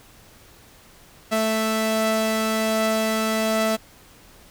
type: tone pair together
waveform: sawtooth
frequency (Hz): 220.2 / 659.3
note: A3 / E5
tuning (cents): +2 / 0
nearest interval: octave + perfect fifth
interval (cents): 1898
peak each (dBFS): -19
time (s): 1.31-3.77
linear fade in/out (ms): 20
effects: pink hiss -50 dBFS RMS until 4.5 s